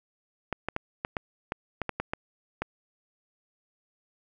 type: clicks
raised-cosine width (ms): 0.5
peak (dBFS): -14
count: 11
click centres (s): 0.527 / 0.686 / 0.764 / 1.049 / 1.168 / 1.521 / 1.817 / 1.893 / 2 / 2.135 / 2.62
effects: none